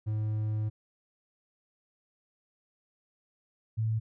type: tone pair in turn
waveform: triangle / sine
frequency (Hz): 107.6 / 110.82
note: A2 / A2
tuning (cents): -38 / +13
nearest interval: minor second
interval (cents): 51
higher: second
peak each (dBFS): -26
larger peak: neither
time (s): 0.06-0.7 / 3.77-4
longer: first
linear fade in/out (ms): 20
effects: none